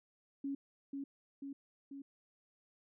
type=tone with echo; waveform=sine; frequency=277.2 Hz; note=C#4; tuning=in tune; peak=-36 dBFS; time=0.44-0.55 s; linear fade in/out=5 ms; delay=490 ms; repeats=3; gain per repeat=-3 dB; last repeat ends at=2.02 s; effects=none